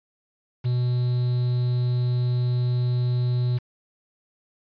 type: tone with quantisation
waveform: triangle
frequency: 123.47 Hz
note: B2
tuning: in tune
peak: -18 dBFS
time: 0.64-3.59 s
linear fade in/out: 20 ms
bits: 7
effects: resampled to 11025 Hz